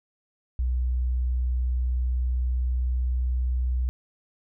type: tone with pitch glide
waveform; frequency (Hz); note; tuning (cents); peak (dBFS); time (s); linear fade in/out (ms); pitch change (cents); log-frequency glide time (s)
sine; 62.1 to 62.46; B1 to B1; +10 to +20; -22; 0.59-3.89; 0; +10; 1.78-3.75
effects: none